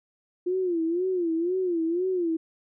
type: tone with vibrato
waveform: sine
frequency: 349.2 Hz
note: F4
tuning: in tune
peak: -23 dBFS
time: 0.46-2.37 s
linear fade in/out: 10 ms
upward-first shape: sine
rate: 2 Hz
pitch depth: 130 cents each way
effects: none